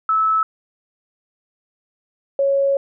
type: tone pair in turn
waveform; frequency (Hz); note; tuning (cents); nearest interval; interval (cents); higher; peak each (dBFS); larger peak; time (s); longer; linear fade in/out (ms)
sine; 1304 / 552.9; E6 / C#5; -19 / -5; octave + minor third; 1486; first; -14; neither; 0.09-0.43 / 2.39-2.77; second; 2
effects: none

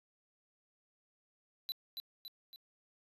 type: tone with echo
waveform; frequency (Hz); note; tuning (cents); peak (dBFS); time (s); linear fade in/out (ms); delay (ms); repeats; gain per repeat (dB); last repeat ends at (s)
square; 3984; B7; +14; -36; 1.69-1.72; 0; 280; 3; -5; 2.56
effects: resampled to 32000 Hz

